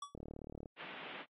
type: tone with exponential decay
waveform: square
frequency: 1141 Hz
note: C#6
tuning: 50 cents sharp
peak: -40 dBFS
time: 0.02-0.15 s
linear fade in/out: 5 ms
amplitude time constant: 27 ms
type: click train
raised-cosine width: 2 ms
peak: -34 dBFS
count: 20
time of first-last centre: 0.15-0.658 s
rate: 37.4 Hz
type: band-pass noise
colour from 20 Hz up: white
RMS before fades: -49 dBFS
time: 0.76-1.26 s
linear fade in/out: 50 ms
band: 150 to 3200 Hz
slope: 48 dB/octave
effects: AAC 32 kbps